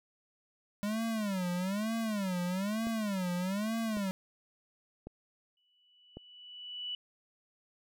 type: tone with vibrato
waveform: square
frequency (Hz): 200.6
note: G3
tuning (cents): +40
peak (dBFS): -32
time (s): 0.83-4.11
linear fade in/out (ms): 0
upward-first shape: sine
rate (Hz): 1.1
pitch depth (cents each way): 220
type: click train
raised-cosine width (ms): 2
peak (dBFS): -30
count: 4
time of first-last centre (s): 2.87-6.17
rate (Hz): 0.909
type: tone with exponential growth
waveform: sine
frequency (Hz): 2960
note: F#7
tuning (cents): 0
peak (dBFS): -34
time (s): 5.57-6.95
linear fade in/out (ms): 2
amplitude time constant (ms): 300
effects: none